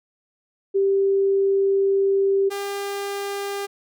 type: tone pair in turn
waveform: sine / sawtooth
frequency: 392.2 / 400.4 Hz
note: G4 / G4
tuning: +1 / +37 cents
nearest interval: unison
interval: 36 cents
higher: second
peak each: -16 / -22 dBFS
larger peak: first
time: 0.74-2.5 / 2.5-3.67 s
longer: first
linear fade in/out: 20 ms
effects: none